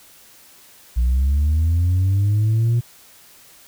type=linear sweep; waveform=sine; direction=up; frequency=58.1 to 120 Hz; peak=-12 dBFS; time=0.96-2.81 s; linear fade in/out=20 ms; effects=tanh soft clip ceiling -13 dBFS + white hiss -48 dBFS RMS until 3.67 s

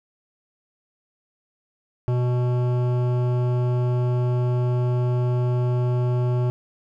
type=tone with hard clipping; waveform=sine; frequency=123.47 Hz; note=B2; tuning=in tune; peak=-21 dBFS; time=2.08-6.5 s; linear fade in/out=0 ms; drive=14 dB; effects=none

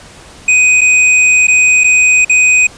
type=tone with dropouts; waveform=square; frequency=2500 Hz; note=D#7; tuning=8 cents sharp; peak=-6 dBFS; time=0.48-2.67 s; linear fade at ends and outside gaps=5 ms; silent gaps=0.81-0.814 / 1.471-1.481 / 1.837-1.842 / 2.248-2.295 s; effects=pink hiss -36 dBFS RMS until 2.77 s + resampled to 22050 Hz

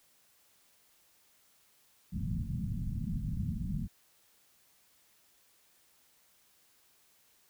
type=low-pass noise; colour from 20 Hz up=white; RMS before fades=-35 dBFS; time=2.12-3.88 s; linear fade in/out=20 ms; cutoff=210 Hz; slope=48 dB/octave; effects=white hiss -67 dBFS RMS until 7.49 s

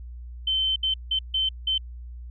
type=tone bursts at uneven times; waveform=sine; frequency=3083 Hz; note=G7; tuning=29 cents flat; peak=-21 dBFS; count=5; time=0.47-0.76 / 0.83-0.94 / 1.11-1.19 / 1.34-1.49 / 1.67-1.78 s; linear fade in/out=5 ms; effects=added 60 Hz sine -36 dBFS peak until 2.3 s

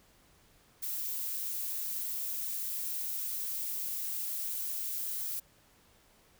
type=noise; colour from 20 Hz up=violet; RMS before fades=-36 dBFS; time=0.82-5.4 s; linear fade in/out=10 ms; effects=pink hiss -64 dBFS RMS until 6.39 s

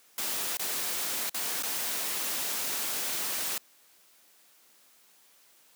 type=noise with dropouts; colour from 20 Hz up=white; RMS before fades=-32 dBFS; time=0.18-3.58 s; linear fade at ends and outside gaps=2 ms; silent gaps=0.571-0.594 / 1.296-1.344 / 1.625-1.633 s; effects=white hiss -61 dBFS RMS until 5.75 s + high-pass 200 Hz 12 dB/octave

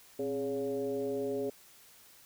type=tone with frequency modulation; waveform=sine; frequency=414.4 Hz; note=G#4; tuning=4 cents flat; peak=-31 dBFS; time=0.19-1.5 s; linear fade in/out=5 ms; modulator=148 Hz; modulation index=1; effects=white hiss -58 dBFS RMS until 2.25 s

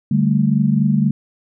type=chord; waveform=sine; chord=D suspended fourth; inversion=none; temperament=equal; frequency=146.83 / 196 / 220 Hz; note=D3 / G3 / A3; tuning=0 / 0 / 0 cents; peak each=-17 dBFS; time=0.11-1.11 s; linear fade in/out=5 ms; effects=none

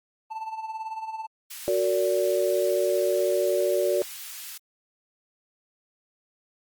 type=tone with tremolo; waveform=triangle; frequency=883 Hz; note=A5; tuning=6 cents sharp; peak=-27 dBFS; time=0.3-1.27 s; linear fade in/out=20 ms; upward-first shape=sine; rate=18 Hz; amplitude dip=65%
type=high-pass noise; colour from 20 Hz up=white; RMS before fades=-39 dBFS; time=1.5-4.58 s; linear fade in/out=10 ms; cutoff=1600 Hz; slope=12 dB/octave
type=chord; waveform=sine; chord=Gb augmented; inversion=none; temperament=just; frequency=370 / 462.5 / 578.1 Hz; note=Gb4 / Bb4 / D5; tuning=0 / -14 / -27 cents; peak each=-25 / -28 / -24 dBFS; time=1.68-4.02 s; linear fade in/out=0 ms
effects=Opus 32 kbps

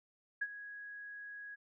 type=tone with ADSR envelope; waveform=sine; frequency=1661.2 Hz; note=G#6; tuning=in tune; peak=-31 dBFS; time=0.41-1.56 s; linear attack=10 ms; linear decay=46 ms; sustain=-14 dB; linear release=21 ms; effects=none

